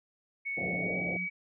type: tone with pitch glide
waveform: sine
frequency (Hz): 2217 to 2269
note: C#7 to C#7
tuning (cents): 0 to +40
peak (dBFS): -32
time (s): 0.45-1.3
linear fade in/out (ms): 20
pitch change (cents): +40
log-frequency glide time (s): 0.76-0.98
type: low-pass noise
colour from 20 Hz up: white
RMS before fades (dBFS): -37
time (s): 0.57-1.17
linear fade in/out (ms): 5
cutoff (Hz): 740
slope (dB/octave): 96
type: tone with vibrato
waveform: sine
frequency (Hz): 179.5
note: F3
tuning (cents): +48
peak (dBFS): -37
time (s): 0.58-1.28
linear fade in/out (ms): 50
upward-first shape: triangle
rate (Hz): 3.5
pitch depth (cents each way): 21
effects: high-pass 100 Hz 12 dB/octave